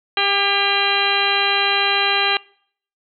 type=harmonic tone with a mistuned harmonic; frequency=398.5 Hz; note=G4; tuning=28 cents sharp; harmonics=1 / 2 / 3 / 4 / 5 / 6 / 7 / 8 / 10; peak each=-27 / -23 / -25 / -25 / -27 / -24 / -23 / -23 / -24 dBFS; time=0.17-2.37 s; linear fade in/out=2 ms; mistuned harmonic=4; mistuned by=+19 cents; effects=noise-tail reverb RT60 0.6 s tail -24 dB re dry